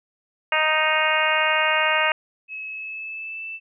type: harmonic tone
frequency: 311.1 Hz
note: D#4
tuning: in tune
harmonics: 2 / 3 / 4 / 5 / 6 / 7 / 8 / 9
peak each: -26 / -26 / -26 / -26 / -26 / -26 / -26 / -26 dBFS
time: 0.52-2.12 s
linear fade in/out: 2 ms
type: tone with pitch glide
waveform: sine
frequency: 2577 to 2651 Hz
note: E7 to E7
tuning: -40 to +9 cents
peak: -30 dBFS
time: 2.48-3.6 s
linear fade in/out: 50 ms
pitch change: +49 cents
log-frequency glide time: 2.68-3.46 s
effects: none